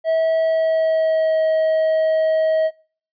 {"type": "tone with pitch glide", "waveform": "triangle", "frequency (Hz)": [647, 635.5], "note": ["E5", "D#5"], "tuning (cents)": [-32, 36], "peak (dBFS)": -13, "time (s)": [0.04, 2.71], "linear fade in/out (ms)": 50, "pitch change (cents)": -32, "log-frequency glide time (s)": [0.39, 1.42], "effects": ["noise-tail reverb RT60 0.5 s tail -25 dB re dry", "resampled to 11025 Hz"]}